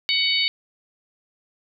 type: harmonic tone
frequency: 747 Hz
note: F#5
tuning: 16 cents sharp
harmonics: 3 / 4 / 5 / 6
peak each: -24 / -24 / -24 / -24 dBFS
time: 0.09-0.48 s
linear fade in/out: 0 ms
effects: none